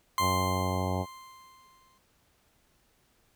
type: tone with exponential decay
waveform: 40% pulse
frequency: 1046.5 Hz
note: C6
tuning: in tune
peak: -23 dBFS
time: 0.18-1.98 s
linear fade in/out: 1 ms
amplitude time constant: 390 ms
type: harmonic tone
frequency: 92.5 Hz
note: F#2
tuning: in tune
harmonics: 1 / 2 / 3 / 4 / 5 / 6 / 7 / 8 / 9 / 10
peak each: -31 / -35 / -38 / -40 / -41 / -39 / -39 / -40 / -38 / -43 dBFS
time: 0.19-1.06 s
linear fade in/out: 50 ms
effects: pink hiss -68 dBFS RMS until 3.35 s